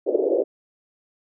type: band-pass noise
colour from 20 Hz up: pink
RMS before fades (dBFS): -21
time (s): 0.06-0.44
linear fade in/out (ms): 20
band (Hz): 350 to 560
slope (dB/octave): 48
effects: none